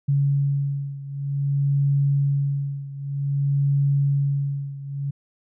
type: beating tone pair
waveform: sine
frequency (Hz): 140.2 / 140.73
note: C#3 / C#3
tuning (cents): +20 / +27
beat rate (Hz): 0.53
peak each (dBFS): -21 / -24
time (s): 0.08-5.11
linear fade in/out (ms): 10
effects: none